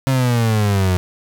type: exponential sweep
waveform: 35% pulse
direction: down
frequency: 135.5 to 89.3 Hz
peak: -12 dBFS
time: 0.07-0.97 s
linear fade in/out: 0 ms
effects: none